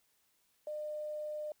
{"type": "tone with quantisation", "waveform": "sine", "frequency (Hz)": 604, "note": "D5", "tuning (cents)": 48, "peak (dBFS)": -37, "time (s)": [0.67, 1.52], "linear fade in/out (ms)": 2, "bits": 11, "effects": ["white hiss -74 dBFS RMS until 1.6 s"]}